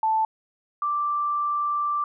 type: tone pair in turn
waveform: sine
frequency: 880 / 1174.7 Hz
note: A5 / D6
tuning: 0 / 0 cents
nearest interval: perfect fourth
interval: 500 cents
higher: second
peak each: -19 / -22 dBFS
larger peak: first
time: 0.03-0.25 / 0.82-2.04 s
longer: second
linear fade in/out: 2 ms
effects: none